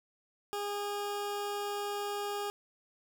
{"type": "tone", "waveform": "20% pulse", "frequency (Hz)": 408.8, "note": "G#4", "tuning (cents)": -27, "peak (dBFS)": -29, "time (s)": [0.53, 2.5], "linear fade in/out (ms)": 0, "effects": ["10-bit"]}